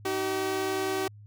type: tone pair together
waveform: sawtooth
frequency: 311.1 / 381.8 Hz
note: D#4 / G4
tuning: 0 / -46 cents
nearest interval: major third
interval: 354 cents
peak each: -31 / -24 dBFS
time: 0.05-1.08 s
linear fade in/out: 5 ms
effects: added 104 Hz sine -46 dBFS peak until 1.26 s